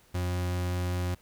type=tone; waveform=40% pulse; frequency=89.5 Hz; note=F2; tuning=43 cents sharp; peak=-27 dBFS; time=0.14-1.15 s; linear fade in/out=10 ms; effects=pink hiss -61 dBFS RMS until 1.21 s